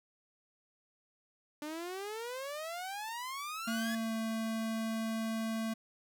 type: exponential sweep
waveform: sawtooth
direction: up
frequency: 293.7 to 1719 Hz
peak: -35 dBFS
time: 1.62-3.95 s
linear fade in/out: 2 ms
type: tone with pitch glide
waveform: square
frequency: 226.4 to 223.4 Hz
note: A3 to A3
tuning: +50 to +27 cents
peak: -34 dBFS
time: 3.67-5.74 s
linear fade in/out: 10 ms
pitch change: -23 cents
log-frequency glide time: 3.88-4.15 s
effects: 11-bit